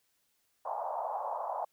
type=band-pass noise; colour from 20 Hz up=white; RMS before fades=-36 dBFS; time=0.65-1.65 s; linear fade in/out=5 ms; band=600 to 980 Hz; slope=48 dB/octave; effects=white hiss -75 dBFS RMS until 1.72 s